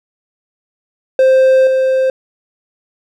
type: tone with level steps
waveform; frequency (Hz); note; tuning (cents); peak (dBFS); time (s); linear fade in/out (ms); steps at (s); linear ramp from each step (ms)
triangle; 524; C5; +2; -4 / -8; 1.19-2.1; 2; 1.67; 2
effects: none